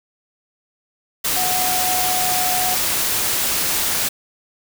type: tone in noise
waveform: sine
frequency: 734 Hz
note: F#5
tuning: 14 cents flat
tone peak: -22 dBFS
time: 1.36-2.75 s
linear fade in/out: 10 ms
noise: white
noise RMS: -20 dBFS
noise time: 1.24-4.09 s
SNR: -5 dB
effects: none